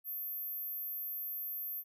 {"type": "tone", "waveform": "sine", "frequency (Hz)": 13420, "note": "G#9", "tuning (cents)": 17, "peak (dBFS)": -37, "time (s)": [0.04, 1.84], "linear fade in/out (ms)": 50, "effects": []}